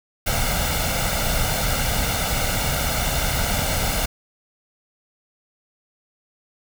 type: noise with comb filter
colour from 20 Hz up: pink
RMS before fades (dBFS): -22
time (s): 0.26-4.06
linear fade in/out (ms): 10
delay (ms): 1.4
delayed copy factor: +0.65
effects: none